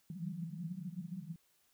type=band-pass noise; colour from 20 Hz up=pink; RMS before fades=-43 dBFS; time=0.1-1.36 s; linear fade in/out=2 ms; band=160 to 190 Hz; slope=96 dB/octave; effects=white hiss -73 dBFS RMS until 1.73 s